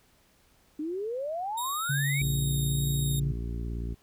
sine exponential sweep, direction up, 293.7 to 2349 Hz, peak -30 dBFS, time 0.79-2.22 s, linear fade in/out 5 ms
10% pulse tone with vibrato, 3729 Hz, A#7, in tune, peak -27 dBFS, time 1.57-3.2 s, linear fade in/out 10 ms, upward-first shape sine, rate 1.7 Hz, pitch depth 10 cents each way
sine tone with pitch glide, 140.2 to 141.09 Hz, C#3 to C#3, +20 to +31 cents, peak -26 dBFS, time 1.89-3.32 s, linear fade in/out 10 ms, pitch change +11 cents, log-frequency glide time 2.45-2.6 s
harmonic tone, 58 Hz, A#1, 8 cents flat, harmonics 1 / 2 / 3 / 4 / 5 / 6 / 7, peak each -32 / -38 / -42 / -44 / -46 / -48 / -49 dBFS, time 2.2-3.95 s, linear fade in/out 20 ms
effects pink hiss -64 dBFS RMS until 4.02 s

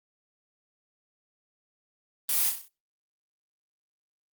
blue noise with echo, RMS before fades -26 dBFS, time 2.29-2.49 s, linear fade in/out 2 ms, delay 32 ms, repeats 6, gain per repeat -5 dB, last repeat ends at 2.682 s, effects noise-tail reverb RT60 0.3 s tail -25 dB re dry + Opus 24 kbps

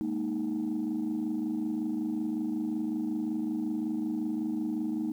sine chord, Ab suspended second, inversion none, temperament equal, 207.7 / 233.1 / 311.1 Hz, Ab3 / Bb3 / Eb4, 0 / 0 / 0 cents, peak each -35 / -32 / -30 dBFS, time 0.01-5.12 s, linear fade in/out 0 ms, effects tanh soft clip ceiling -24 dBFS + 10-bit

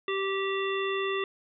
harmonic tone, 389.5 Hz, G4, 11 cents flat, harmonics 1 / 3 / 5 / 7 / 9, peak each -29 / -34 / -36 / -37 / -39 dBFS, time 0.08-1.24 s, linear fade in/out 2 ms, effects none

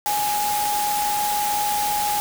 sine tone in noise, 830.6 Hz, G#5, in tune, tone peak -21 dBFS, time 0.06-2.2 s, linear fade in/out 0 ms, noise white, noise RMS -27 dBFS, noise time 0.06-2.2 s, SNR +3 dB, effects none

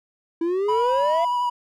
triangle exponential sweep, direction up, 326.9 to 696 Hz, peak -18 dBFS, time 0.41-1.25 s, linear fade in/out 5 ms
triangle tone with vibrato, 978 Hz, B5, 17 cents flat, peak -18 dBFS, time 0.68-1.5 s, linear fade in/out 10 ms, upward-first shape triangle, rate 11 Hz, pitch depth 21 cents each way
effects tanh soft clip ceiling -8 dBFS

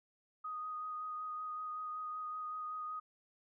sine tone with vibrato, 1244.5 Hz, D#6, in tune, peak -39 dBFS, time 0.44-3 s, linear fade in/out 10 ms, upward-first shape sine, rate 5.3 Hz, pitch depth 14 cents each way, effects none

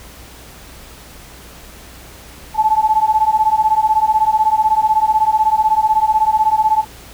sine beating tone pair, 860 / 876 Hz, A5 / A5, -40 / -8 cents, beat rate 16 Hz, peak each -14 dBFS, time 2.54-6.85 s, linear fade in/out 50 ms, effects added 60 Hz sine -42 dBFS peak until 7.13 s + pink hiss -39 dBFS RMS until 7.13 s

